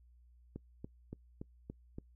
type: click train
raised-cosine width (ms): 3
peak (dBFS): -30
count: 6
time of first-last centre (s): 0.56-1.985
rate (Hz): 3.51
effects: noise-tail reverb RT60 0.1 s tail -24 dB re dry + added 60 Hz sine -60 dBFS peak until 2.15 s